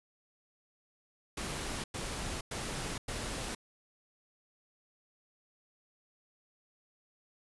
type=noise bursts; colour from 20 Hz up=pink; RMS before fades=-38 dBFS; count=4; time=1.37-3.55 s; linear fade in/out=5 ms; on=470 ms; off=100 ms; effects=resampled to 24000 Hz